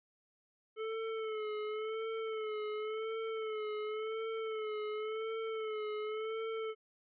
square tone with vibrato, 435.7 Hz, A4, 17 cents flat, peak -37 dBFS, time 0.76-6.75 s, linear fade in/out 50 ms, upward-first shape sine, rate 0.92 Hz, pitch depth 46 cents each way, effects resampled to 8000 Hz

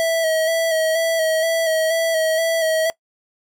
square tone with vibrato, 648 Hz, E5, 30 cents flat, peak -17 dBFS, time 0-2.9 s, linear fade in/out 0 ms, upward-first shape square, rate 2.1 Hz, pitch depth 26 cents each way, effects noise-tail reverb RT60 0.1 s tail -21 dB re dry

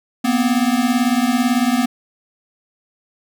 square beating tone pair, 237 / 255 Hz, A#3 / C4, +29 / -44 cents, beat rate 18 Hz, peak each -18 dBFS, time 0.24-1.86 s, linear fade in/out 10 ms, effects none

